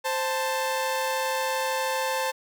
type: tone pair together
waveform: sawtooth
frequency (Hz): 523.3 / 883.1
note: C5 / A5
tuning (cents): 0 / +6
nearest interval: major sixth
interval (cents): 906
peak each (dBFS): -24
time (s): 0.04-2.32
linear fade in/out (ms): 20
effects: none